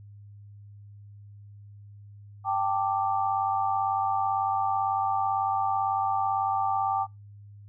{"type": "chord", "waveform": "sine", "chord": "G suspended second", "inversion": "none", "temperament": "just", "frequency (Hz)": [784, 882, 1176], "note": ["G5", "A5", "D6"], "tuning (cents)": [0, 4, 2], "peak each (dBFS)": [-26, -30, -30], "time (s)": [2.44, 7.07], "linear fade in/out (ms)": 50, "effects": ["noise-tail reverb RT60 0.2 s tail -22 dB re dry", "added 102 Hz sine -45 dBFS peak until 7.68 s"]}